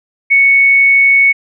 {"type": "tone", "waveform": "sine", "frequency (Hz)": 2217, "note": "C#7", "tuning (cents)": 0, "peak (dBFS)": -5, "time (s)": [0.3, 1.33], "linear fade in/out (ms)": 20, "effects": []}